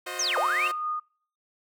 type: chord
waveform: 10% pulse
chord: C diminished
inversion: second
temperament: equal with one note detuned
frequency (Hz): 361.3 / 523.3 / 622.3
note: Gb4 / C5 / Eb5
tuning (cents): -41 / 0 / 0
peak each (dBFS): -29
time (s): 0.06-0.72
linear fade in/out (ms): 10
type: linear two-way sweep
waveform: sine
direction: down then up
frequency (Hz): 6700 to 468.3 to 2829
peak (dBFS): -24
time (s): 0.19-0.68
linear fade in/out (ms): 5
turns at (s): 0.38
type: tone with tremolo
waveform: sine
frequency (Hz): 1229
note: D#6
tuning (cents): -22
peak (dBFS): -26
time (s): 0.36-1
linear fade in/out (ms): 10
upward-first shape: sine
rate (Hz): 4.2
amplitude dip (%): 30
effects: noise-tail reverb RT60 0.5 s tail -25 dB re dry